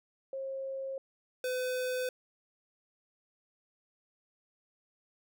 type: tone pair in turn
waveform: sine / square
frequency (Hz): 537 / 505.9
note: C5 / B4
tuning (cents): +45 / +42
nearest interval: minor second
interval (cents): 103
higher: first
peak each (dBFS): -35 / -32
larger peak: second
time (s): 0.33-0.98 / 1.44-2.09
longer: neither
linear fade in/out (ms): 2
effects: none